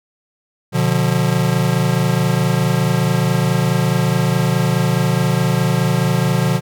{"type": "chord", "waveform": "square", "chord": "B diminished", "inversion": "none", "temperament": "just", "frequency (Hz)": [123.47, 148.16, 177.8], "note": ["B2", "D3", "F3"], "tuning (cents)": [0, 16, 31], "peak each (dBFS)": -19, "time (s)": [0.72, 6.61], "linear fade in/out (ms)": 50, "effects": []}